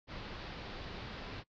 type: low-pass noise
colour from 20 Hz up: pink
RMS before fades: -45 dBFS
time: 0.07-1.44 s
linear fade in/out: 50 ms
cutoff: 4800 Hz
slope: 48 dB/octave
effects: noise-tail reverb RT60 0.1 s tail -21 dB re dry